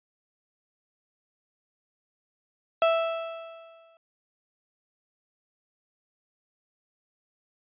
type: tone with exponential decay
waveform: 35% pulse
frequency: 659.3 Hz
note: E5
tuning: in tune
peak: -16 dBFS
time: 2.82-3.97 s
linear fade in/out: 1 ms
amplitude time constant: 250 ms
effects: resampled to 8000 Hz